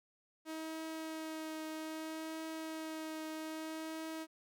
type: tone with vibrato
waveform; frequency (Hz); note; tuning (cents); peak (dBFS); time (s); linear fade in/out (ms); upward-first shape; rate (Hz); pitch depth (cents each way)
sawtooth; 317; D#4; +32; -37; 0.45-4.27; 50; triangle; 0.62; 17
effects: none